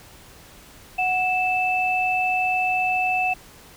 sine tone pair together, 740 / 2637 Hz, F#5 / E7, 0 / 0 cents, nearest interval octave + minor seventh, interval 2200 cents, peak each -22 dBFS, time 0.98-3.34 s, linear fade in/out 10 ms, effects pink hiss -47 dBFS RMS until 3.76 s

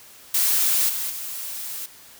blue noise with level steps, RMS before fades -20 / -27 / -32 dBFS, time 0.34-1.86 s, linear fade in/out 5 ms, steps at 0.88 / 1.09 s, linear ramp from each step 20 ms, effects white hiss -47 dBFS RMS until 2.19 s

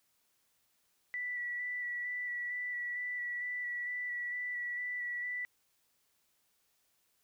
sine tone with vibrato, 1960 Hz, B6, 14 cents flat, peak -35 dBFS, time 1.14-5.45 s, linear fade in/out 0 ms, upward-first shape square, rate 2.2 Hz, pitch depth 13 cents each way, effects white hiss -75 dBFS RMS until 7.23 s

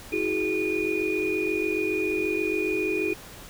sine tone cluster, 324 / 371.9 / 418.5 / 2453 Hz, E4 / F#4 / G#4 / D#7, -30 / +9 / +13 / -25 cents, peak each -29 dBFS, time 0.12-3.14 s, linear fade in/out 10 ms, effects pink hiss -44 dBFS RMS until 3.49 s

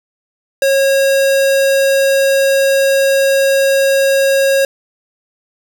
square tone, 545 Hz, C#5, 29 cents flat, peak -10 dBFS, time 0.62-4.65 s, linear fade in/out 2 ms, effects 7-bit

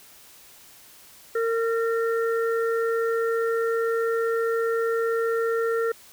harmonic tone, 457.6 Hz, A#4, 32 cents flat, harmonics 1 / 3 / 4, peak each -22 / -30 / -35 dBFS, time 1.35-5.92 s, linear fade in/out 5 ms, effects white hiss -50 dBFS RMS until 6.12 s

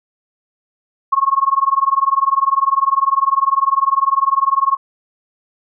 sine tone with tremolo, 1089 Hz, C#6, 31 cents flat, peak -8 dBFS, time 1.12-4.77 s, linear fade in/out 10 ms, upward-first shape sine, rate 20 Hz, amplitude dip 95%, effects none

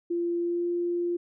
sine tone with pitch glide, 344.1 to 347.9 Hz, F4 to F4, -26 to -7 cents, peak -25 dBFS, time 0.1-1.17 s, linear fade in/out 10 ms, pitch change +19 cents, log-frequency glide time 0.39-0.67 s, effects none

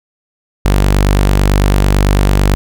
sawtooth tone, 49 Hz, G1, in tune, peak -4 dBFS, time 0.65-2.55 s, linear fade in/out 0 ms, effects none

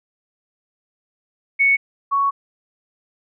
sine tone pair in turn, 2217 / 1113.6 Hz, C#7 / C#6, 0 / +8 cents, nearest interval octave, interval 1192 cents, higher first, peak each -12 / -15 dBFS, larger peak first, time 1.59-1.77 / 2.11-2.31 s, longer second, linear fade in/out 20 ms, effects none

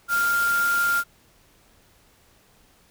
sine tone in noise, 1396.9 Hz, F6, in tune, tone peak -19 dBFS, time 0.08-1.04 s, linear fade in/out 50 ms, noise white, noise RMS -32 dBFS, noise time 0.08-1.04 s, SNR +10 dB, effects pink hiss -58 dBFS RMS until 2.9 s

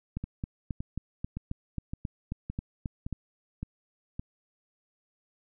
two click trains, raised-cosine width 5 ms, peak -22 / -20 dBFS, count 8 / 12, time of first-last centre 0.24-4.195 / 0.17-3.127 s, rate 1.77 / 3.72 Hz, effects none

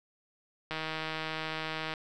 click train, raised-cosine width 0.3 ms, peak -19 dBFS, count 195, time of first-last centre 0.71-1.938 s, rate 158 Hz, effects none

